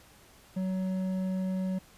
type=tone with hard clipping; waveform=triangle; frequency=187.2 Hz; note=F#3; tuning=20 cents sharp; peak=-30 dBFS; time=0.56-1.79 s; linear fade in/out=10 ms; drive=10 dB; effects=pink hiss -57 dBFS RMS until 1.97 s + resampled to 32000 Hz